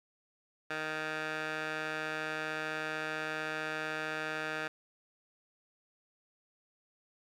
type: tone with band-pass filter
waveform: 15% pulse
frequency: 155.6 Hz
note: D#3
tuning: in tune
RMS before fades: -37 dBFS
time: 0.7-4.68 s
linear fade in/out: 5 ms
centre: 1700 Hz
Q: 1.3
effects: 11-bit